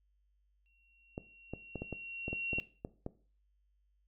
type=tone with exponential growth; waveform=sine; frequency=2740 Hz; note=F7; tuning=34 cents flat; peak=-32 dBFS; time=0.66-2.6 s; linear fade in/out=0 ms; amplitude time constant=420 ms
type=clicks; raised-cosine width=2 ms; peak=-25 dBFS; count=11; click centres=1.179 / 1.536 / 1.757 / 1.82 / 1.927 / 2.281 / 2.33 / 2.532 / 2.585 / 2.849 / 3.064 s
effects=noise-tail reverb RT60 0.4 s tail -17 dB re dry + added 50 Hz sine -70 dBFS peak until 4.07 s